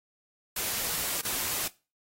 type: noise with dropouts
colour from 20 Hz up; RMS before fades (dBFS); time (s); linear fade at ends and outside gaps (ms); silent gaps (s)
white; -31; 0.56-1.68; 5; 1.212-1.248
effects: noise-tail reverb RT60 0.3 s tail -20 dB re dry + AAC 48 kbps